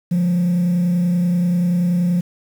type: tone with frequency modulation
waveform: sine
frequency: 176.3 Hz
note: F3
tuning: 17 cents sharp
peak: -12 dBFS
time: 0.11-2.21 s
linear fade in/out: 10 ms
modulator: 30.4 Hz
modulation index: 0.23
effects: tanh soft clip ceiling -13 dBFS + 7-bit

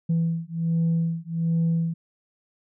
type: beating tone pair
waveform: sine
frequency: 165 / 166.3 Hz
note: E3 / E3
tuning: +2 / +16 cents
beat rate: 1.3 Hz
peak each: -23 dBFS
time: 0.09-1.94 s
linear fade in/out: 10 ms
effects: tanh soft clip ceiling -17 dBFS

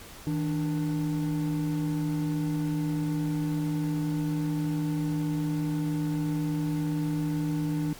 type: tone pair together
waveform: triangle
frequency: 158.7 / 296.1 Hz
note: D#3 / D4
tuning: +35 / +14 cents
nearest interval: major seventh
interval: 1079 cents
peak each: -26 / -27 dBFS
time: 0.27-7.93 s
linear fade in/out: 0 ms
effects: pink hiss -46 dBFS RMS until 7.99 s + MP3 96 kbps

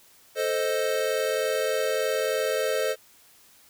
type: chord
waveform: square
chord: A diminished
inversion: none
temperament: equal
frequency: 440 / 523.3 / 622.3 Hz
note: A4 / C5 / Eb5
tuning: 0 / 0 / 0 cents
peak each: -29 / -28 / -30 dBFS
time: 0.35-2.96 s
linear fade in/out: 50 ms
effects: white hiss -56 dBFS RMS until 3.69 s

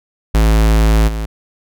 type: tone with level steps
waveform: square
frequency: 54.3 Hz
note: A1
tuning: 22 cents flat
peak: -9 / -19 dBFS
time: 0.34-1.26 s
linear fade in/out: 10 ms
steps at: 1.07 s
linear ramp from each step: 20 ms
effects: none

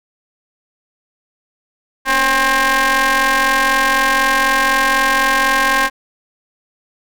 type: ring-modulated tone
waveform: sawtooth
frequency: 261.6 Hz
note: C4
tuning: in tune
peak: -5 dBFS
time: 2.05-5.9 s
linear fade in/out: 50 ms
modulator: 1330 Hz
effects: none

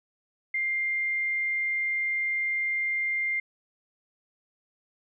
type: tone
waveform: sine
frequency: 2100 Hz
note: C7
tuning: 6 cents sharp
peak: -25 dBFS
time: 0.54-3.4 s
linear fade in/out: 5 ms
effects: none

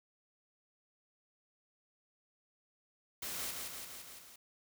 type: noise with echo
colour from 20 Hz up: white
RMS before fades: -41 dBFS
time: 3.22-3.51 s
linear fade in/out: 5 ms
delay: 170 ms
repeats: 5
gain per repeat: -3 dB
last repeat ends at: 4.36 s
effects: none

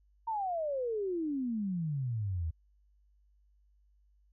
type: exponential sweep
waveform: sine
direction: down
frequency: 932.3 to 76.4 Hz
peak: -31 dBFS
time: 0.27-2.51 s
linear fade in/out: 10 ms
effects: added 50 Hz sine -64 dBFS peak until 4.32 s

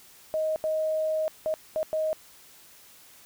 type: tone bursts at uneven times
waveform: sine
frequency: 627 Hz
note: D#5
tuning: 13 cents sharp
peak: -24 dBFS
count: 5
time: 0.34-0.56 / 0.64-1.28 / 1.46-1.54 / 1.76-1.83 / 1.93-2.13 s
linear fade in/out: 0 ms
effects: white hiss -53 dBFS RMS until 3.25 s

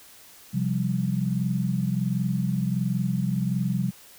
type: chord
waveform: sine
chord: C suspended fourth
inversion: none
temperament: equal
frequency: 130.81 / 174.61 / 196 Hz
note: C3 / F3 / G3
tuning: 0 / 0 / 0 cents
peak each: -27 dBFS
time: 0.53-3.91 s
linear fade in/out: 20 ms
effects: white hiss -50 dBFS RMS until 4.18 s

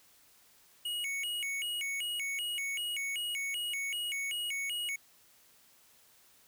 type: tone with vibrato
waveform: square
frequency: 2535 Hz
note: D#7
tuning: 32 cents sharp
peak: -34 dBFS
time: 0.85-4.96 s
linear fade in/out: 5 ms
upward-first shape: square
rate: 2.6 Hz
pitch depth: 230 cents each way
effects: white hiss -63 dBFS RMS until 6.47 s

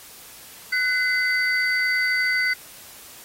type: tone cluster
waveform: sine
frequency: 1492 / 2040 / 4617 Hz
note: F#6 / C7 / D8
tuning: +14 / -44 / -30 cents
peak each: -24 / -21 / -29 dBFS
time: 0.72-2.54 s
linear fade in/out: 10 ms
effects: white hiss -44 dBFS RMS until 3.24 s + AAC 48 kbps

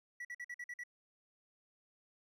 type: tone bursts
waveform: triangle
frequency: 1945 Hz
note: B6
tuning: 27 cents flat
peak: -40 dBFS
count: 7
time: 0.2-0.837 s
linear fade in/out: 5 ms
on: 49 ms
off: 49 ms
effects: none

